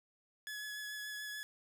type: tone with vibrato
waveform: sawtooth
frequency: 1698 Hz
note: G#6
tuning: 38 cents sharp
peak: -38 dBFS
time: 0.47-1.43 s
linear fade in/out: 0 ms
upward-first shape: triangle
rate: 6.9 Hz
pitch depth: 17 cents each way
effects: none